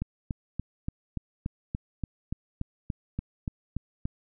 click train, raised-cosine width 5 ms, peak -18 dBFS, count 15, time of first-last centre 0.02-4.055 s, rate 3.47 Hz, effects none

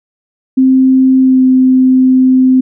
sine tone with pitch glide, 261.6 to 258.4 Hz, C4 to C4, 0 to -21 cents, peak -4 dBFS, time 0.57-2.61 s, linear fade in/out 10 ms, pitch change -21 cents, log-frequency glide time 1.2-1.42 s, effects none

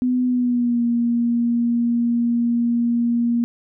sine tone with pitch glide, 250.5 to 236.4 Hz, B3 to A#3, +25 to +24 cents, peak -16 dBFS, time 0.02-3.44 s, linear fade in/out 0 ms, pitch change -101 cents, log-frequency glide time 0.25-0.83 s, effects none

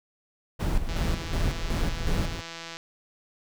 brown noise with tremolo, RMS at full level -24 dBFS, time 0.59-2.42 s, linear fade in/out 20 ms, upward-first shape square, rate 2.7 Hz, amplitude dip 60%
click train, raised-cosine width 0.2 ms, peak -21 dBFS, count 313, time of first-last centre 0.89-2.77 s, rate 166 Hz
effects none

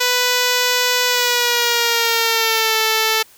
5% pulse tone with pitch glide, 495 to 441 Hz, B4 to A4, +4 to +4 cents, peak -3 dBFS, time 0-3.23 s, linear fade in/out 10 ms, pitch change -200 cents, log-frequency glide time 1.07-2.77 s, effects white hiss -48 dBFS RMS until 3.37 s

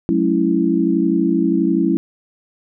sine chord, F# minor seventh, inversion none, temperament equal with one note detuned, 185 / 215.8 / 277.2 / 329.6 Hz, F#3 / A3 / C#4 / E4, 0 / -33 / 0 / 0 cents, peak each -20 / -21 / -19 / -17 dBFS, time 0.09-1.97 s, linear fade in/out 0 ms, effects none

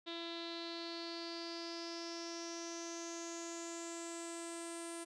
sawtooth tone with low-pass filter sweep, 336.6 Hz, E4, 36 cents sharp, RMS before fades -45 dBFS, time 0.06-5.05 s, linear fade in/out 20 ms, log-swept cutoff 3700 to 9100 Hz, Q 7.8, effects none

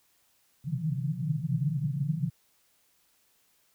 pink band-pass noise, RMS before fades -30 dBFS, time 0.64-2.3 s, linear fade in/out 5 ms, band 130 to 170 Hz, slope 96 dB/octave, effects white hiss -68 dBFS RMS until 3.74 s

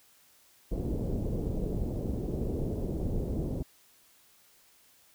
pink low-pass noise, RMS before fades -32 dBFS, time 0.71-3.63 s, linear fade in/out 10 ms, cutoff 490 Hz, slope 24 dB/octave, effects white hiss -62 dBFS RMS until 5.14 s

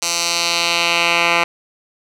10% pulse tone with band-pass filter sweep, 170.5 Hz, F3, 41 cents flat, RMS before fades -17 dBFS, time 0.02-1.44 s, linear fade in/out 5 ms, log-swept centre 6200 to 2000 Hz, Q 1.5, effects none

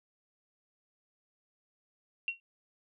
sine tone with exponential decay, 2741 Hz, F7, 33 cents flat, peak -26 dBFS, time 2.28-2.4 s, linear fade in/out 1 ms, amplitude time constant 24 ms, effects none

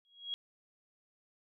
sine tone with exponential growth, 3300 Hz, G#7, 12 cents flat, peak -32 dBFS, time 0.05-0.34 s, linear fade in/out 0 ms, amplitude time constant 61 ms, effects none

